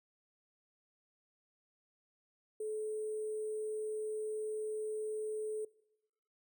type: tone with sample-and-hold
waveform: sine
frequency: 430.7 Hz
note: A4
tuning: 37 cents flat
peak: -36 dBFS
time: 2.6-5.65 s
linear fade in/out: 5 ms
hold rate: 8820 Hz
effects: noise-tail reverb RT60 0.9 s tail -21 dB re dry